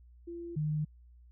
sine tone pair in turn, 341.6 / 152.17 Hz, F4 / D#3, -38 / -38 cents, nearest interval octave + major second, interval 1400 cents, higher first, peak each -39 / -29 dBFS, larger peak second, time 0.27-0.56 / 0.56-0.85 s, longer neither, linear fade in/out 10 ms, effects added 60 Hz sine -54 dBFS peak until 1.31 s

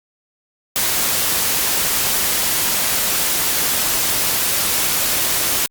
white noise, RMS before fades -18 dBFS, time 0.76-5.66 s, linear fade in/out 0 ms, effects Opus 48 kbps

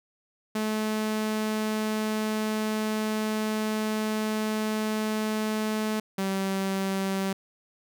sawtooth tone pair in turn, 216 / 193.21 Hz, A3 / G3, -32 / -25 cents, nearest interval major second, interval 193 cents, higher first, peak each -22 dBFS, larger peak neither, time 0.55-6 / 6.18-7.33 s, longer first, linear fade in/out 5 ms, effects none

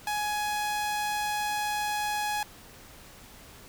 sawtooth tone, 837 Hz, G#5, 13 cents sharp, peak -24 dBFS, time 0.07-2.43 s, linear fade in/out 2 ms, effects pink hiss -50 dBFS RMS until 3.68 s

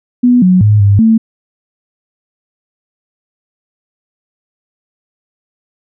sine tone with pitch steps, 245.9 / 183.4 / 105.3 / 100.6 / 223.5 Hz, B3 / F#3 / G#2 / G2 / A3, -7 / -15 / +24 / +45 / +27 cents, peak -4 dBFS, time 0.23-1.18 s, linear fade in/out 10 ms, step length 190 ms, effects none

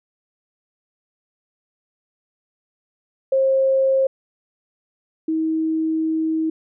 sine tone pair in turn, 534 / 318.9 Hz, C5 / D#4, +35 / +43 cents, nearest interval major sixth, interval 892 cents, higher first, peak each -14 / -18 dBFS, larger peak first, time 3.32-4.07 / 5.28-6.5 s, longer second, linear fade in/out 5 ms, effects none

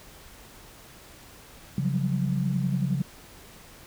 sine tone cluster, 137.6 / 175.9 / 187.2 / 197.7 Hz, C#3 / F3 / F#3 / G3, -12 / +13 / +20 / +15 cents, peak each -26 / -29 / -29 / -34 dBFS, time 1.78-3.02 s, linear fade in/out 2 ms, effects tanh soft clip ceiling -13 dBFS + pink hiss -49 dBFS RMS until 3.86 s

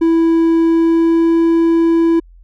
triangle tone with pitch glide, 329.6 to 331.9 Hz, E4 to E4, 0 to +12 cents, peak -7 dBFS, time 0.01-2.2 s, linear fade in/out 10 ms, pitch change +12 cents, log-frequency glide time 0.62-1.38 s, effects added 43 Hz sine -39 dBFS peak until 2.43 s

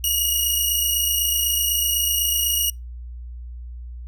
10% pulse tone pair together, 2869 / 2897 Hz, F7 / F#7, +46 / -37 cents, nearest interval unison, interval 17 cents, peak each -14 / -13 dBFS, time 0.04-2.7 s, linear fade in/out 2 ms, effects noise-tail reverb RT60 0.2 s tail -26 dB re dry + added 60 Hz sine -32 dBFS peak until 4.07 s

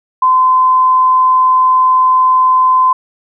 sine tone, 1027 Hz, C6, 33 cents flat, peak -6 dBFS, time 0.22-2.93 s, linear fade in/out 5 ms, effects none

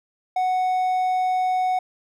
triangle tone, 740 Hz, F#5, in tune, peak -17 dBFS, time 0.36-1.79 s, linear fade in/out 5 ms, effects none

